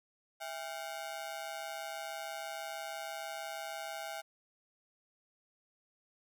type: ring-modulated tone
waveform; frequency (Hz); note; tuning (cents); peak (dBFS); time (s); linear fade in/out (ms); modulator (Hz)
sawtooth; 732; F#5; -19; -33; 0.4-4.22; 20; 73.1
effects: none